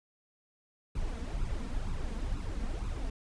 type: noise with flanger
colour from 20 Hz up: brown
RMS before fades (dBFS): -34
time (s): 0.95-3.1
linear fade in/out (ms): 5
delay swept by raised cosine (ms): 0.77 to 4.47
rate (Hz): 2.1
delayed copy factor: +0.7
effects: resampled to 22050 Hz